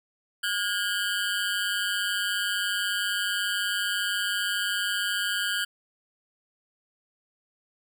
25% pulse ring-modulated tone, 1531 Hz, G6, 41 cents flat, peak -19 dBFS, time 0.43-5.65 s, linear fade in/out 10 ms, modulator 97.3 Hz, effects none

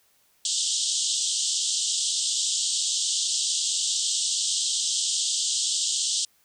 white band-pass noise, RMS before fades -26 dBFS, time 0.45-6.25 s, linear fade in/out 2 ms, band 3000 to 8500 Hz, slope 96 dB/octave, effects white hiss -64 dBFS RMS until 6.44 s

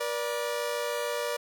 sawtooth tone pair together, 480 / 586.5 Hz, B4 / D5, -49 / -2 cents, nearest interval minor third, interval 347 cents, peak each -28 dBFS, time 0-1.37 s, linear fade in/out 10 ms, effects none

